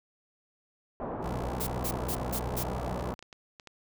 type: low-pass noise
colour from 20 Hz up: white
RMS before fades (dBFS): -36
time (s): 1-3.14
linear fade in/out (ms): 0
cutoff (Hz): 930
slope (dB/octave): 24
type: tone with vibrato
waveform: 20% pulse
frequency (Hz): 61.74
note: B1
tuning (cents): 0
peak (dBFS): -30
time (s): 1.21-3.15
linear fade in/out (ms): 50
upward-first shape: sine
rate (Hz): 15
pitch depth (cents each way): 10
type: noise bursts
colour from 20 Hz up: blue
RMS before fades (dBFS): -34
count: 5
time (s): 1.6-2.635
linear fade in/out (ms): 10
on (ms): 71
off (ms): 170
type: clicks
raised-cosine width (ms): 0.2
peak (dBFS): -29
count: 7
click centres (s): 2.864 / 2.998 / 3.192 / 3.226 / 3.328 / 3.598 / 3.673
effects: none